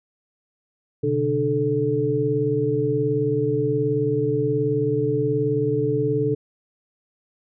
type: tone cluster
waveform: sine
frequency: 125.9 / 144.6 / 298.7 / 436 Hz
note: B2 / D3 / D4 / A4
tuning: +34 / -27 / +29 / -16 cents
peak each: -26 / -28 / -26 / -21 dBFS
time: 1.03-6.35 s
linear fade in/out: 10 ms
effects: none